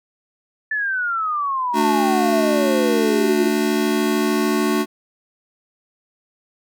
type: exponential sweep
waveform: sine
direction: down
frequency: 1759 to 341.8 Hz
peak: -19 dBFS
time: 0.71-3.48 s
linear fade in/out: 5 ms
type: chord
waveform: square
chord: D major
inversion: second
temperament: just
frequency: 220.2 / 293.7 / 367.1 Hz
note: A3 / D4 / F#4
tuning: +2 / 0 / -14 cents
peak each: -22 dBFS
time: 1.73-4.86 s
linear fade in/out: 50 ms
effects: none